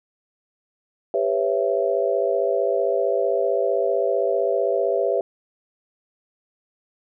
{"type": "chord", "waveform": "sine", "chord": "C# half-diminished seventh", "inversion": "second", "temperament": "just", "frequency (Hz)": [399.1, 498.9, 554.4, 665.2], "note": ["G4", "B4", "C#5", "E5"], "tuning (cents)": [31, 17, 0, 16], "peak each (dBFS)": -24, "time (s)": [1.14, 5.21], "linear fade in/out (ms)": 2, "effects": []}